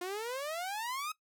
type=exponential sweep; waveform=sawtooth; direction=up; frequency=349.5 to 1287 Hz; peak=-32 dBFS; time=0.01-1.12 s; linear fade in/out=5 ms; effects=noise-tail reverb RT60 0.1 s tail -18 dB re dry